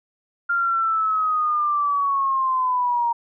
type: linear sweep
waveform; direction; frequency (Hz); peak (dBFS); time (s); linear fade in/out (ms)
sine; down; 1400 to 932.3; -18; 0.49-3.13; 10
effects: none